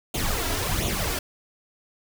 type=noise with flanger; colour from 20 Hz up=pink; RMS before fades=-26 dBFS; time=0.14-1.19 s; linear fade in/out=5 ms; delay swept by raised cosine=0.29 to 3.09 ms; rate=1.4 Hz; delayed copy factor=+0.7; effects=none